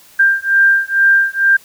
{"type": "beating tone pair", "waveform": "sine", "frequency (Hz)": [1587, 1589.2], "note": ["G6", "G6"], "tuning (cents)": [21, 23], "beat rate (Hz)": 2.2, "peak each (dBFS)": -12, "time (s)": [0.19, 1.57], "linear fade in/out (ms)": 10, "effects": ["white hiss -45 dBFS RMS until 1.64 s"]}